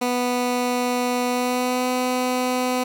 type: tone with pitch glide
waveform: 15% pulse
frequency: 246.9 to 252.1 Hz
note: B3 to B3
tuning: 0 to +36 cents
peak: -14 dBFS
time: 0.01-2.84 s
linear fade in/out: 10 ms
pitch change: +36 cents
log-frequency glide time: 1.29-1.88 s
effects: none